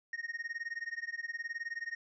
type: tone with tremolo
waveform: triangle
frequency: 1858 Hz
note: A#6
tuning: 6 cents flat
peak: -32 dBFS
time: 0.13-1.95 s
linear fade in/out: 2 ms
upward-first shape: sine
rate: 19 Hz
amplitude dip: 95%
effects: resampled to 16000 Hz